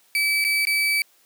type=tone with dropouts; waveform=35% pulse; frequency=2300 Hz; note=D7; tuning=37 cents flat; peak=-17 dBFS; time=0.15-1.02 s; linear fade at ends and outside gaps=1 ms; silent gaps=0.442-0.448 / 0.652-0.67 s; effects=white hiss -59 dBFS RMS until 1.25 s + high-pass 200 Hz 12 dB/octave